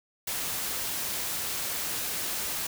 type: noise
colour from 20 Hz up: white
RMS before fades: -32 dBFS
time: 0.27-2.67 s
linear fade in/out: 5 ms
effects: none